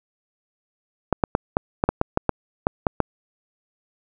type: clicks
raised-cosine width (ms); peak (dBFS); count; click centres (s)
1; -3; 12; 1.127 / 1.238 / 1.351 / 1.569 / 1.839 / 1.89 / 2.014 / 2.174 / 2.293 / 2.669 / 2.868 / 3.003
effects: none